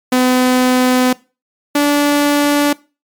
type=tone pair in turn; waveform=sawtooth; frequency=253.1 / 289.9 Hz; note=B3 / D4; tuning=+43 / -22 cents; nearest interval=major second; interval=235 cents; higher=second; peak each=-6 dBFS; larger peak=neither; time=0.12-1.13 / 1.75-2.73 s; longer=first; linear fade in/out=5 ms; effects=noise-tail reverb RT60 0.3 s tail -21 dB re dry + MP3 96 kbps